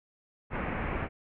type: low-pass noise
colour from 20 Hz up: pink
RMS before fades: -33 dBFS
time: 0.5-1.09 s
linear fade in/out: 50 ms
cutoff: 2500 Hz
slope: 48 dB/octave
effects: none